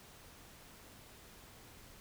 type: silence
effects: pink hiss -57 dBFS RMS until 2 s